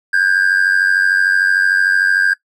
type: tone with amplitude modulation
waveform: triangle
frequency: 1600 Hz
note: G6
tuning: 35 cents sharp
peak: -5 dBFS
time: 0.13-2.34 s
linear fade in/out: 10 ms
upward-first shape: sine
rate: 93.3 Hz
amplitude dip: 85%
effects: noise-tail reverb RT60 0.1 s tail -20 dB re dry + tanh soft clip ceiling -1 dBFS